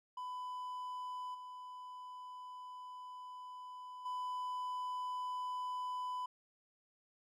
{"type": "tone with level steps", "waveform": "triangle", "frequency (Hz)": 1000, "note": "B5", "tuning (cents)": 21, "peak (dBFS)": [-39, -45, -36], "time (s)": [0.17, 6.26], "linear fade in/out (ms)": 5, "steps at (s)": [1.34, 4.05], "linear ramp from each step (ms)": 10, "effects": []}